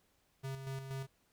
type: tone with tremolo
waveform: square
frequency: 134.5 Hz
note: C3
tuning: 48 cents sharp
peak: -39 dBFS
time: 0.43-1.07 s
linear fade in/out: 20 ms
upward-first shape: square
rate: 4.2 Hz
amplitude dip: 50%
effects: pink hiss -74 dBFS RMS until 1.32 s